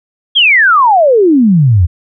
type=exponential sweep; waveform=sine; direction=down; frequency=3368 to 79.8 Hz; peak=-4 dBFS; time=0.35-1.87 s; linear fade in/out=20 ms; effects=none